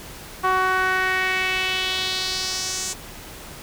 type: tone with band-pass filter sweep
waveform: sawtooth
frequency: 373.7 Hz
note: F#4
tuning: 17 cents sharp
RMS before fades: -23 dBFS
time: 0.43-2.94 s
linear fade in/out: 20 ms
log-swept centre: 1100 to 7200 Hz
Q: 2.6
effects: pink hiss -39 dBFS RMS until 3.62 s